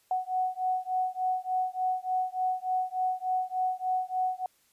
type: beating tone pair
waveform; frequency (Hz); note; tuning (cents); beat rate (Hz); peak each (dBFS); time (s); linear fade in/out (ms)
sine; 740 / 743.4; F#5 / F#5; 0 / +8; 3.4; -30; 0.11-4.46; 2
effects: white hiss -67 dBFS RMS until 4.72 s + resampled to 32000 Hz